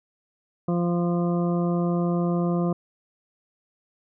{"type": "harmonic tone", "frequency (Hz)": 173.6, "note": "F3", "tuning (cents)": -10, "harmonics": [1, 2, 3, 4, 6, 7], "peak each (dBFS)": [-22, -28, -32, -34, -38, -39], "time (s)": [0.68, 2.73], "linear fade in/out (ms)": 5, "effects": []}